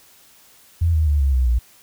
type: tone with pitch steps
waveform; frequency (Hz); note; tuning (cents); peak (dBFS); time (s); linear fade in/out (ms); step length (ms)
sine; 84 / 78.37 / 73.13 / 68.23 / 63.66 / 59.4; E2 / D#2 / D2 / C#2 / C2 / A#1; +33 / +13 / -7 / -27 / -47 / +33; -14; 0.81-1.59; 10; 130
effects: white hiss -51 dBFS RMS until 1.82 s